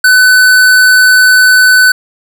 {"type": "tone with hard clipping", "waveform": "sine", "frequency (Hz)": 1505, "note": "F#6", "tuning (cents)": 29, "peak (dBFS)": -4, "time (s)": [0.04, 1.92], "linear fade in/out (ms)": 5, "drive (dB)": 17, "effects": []}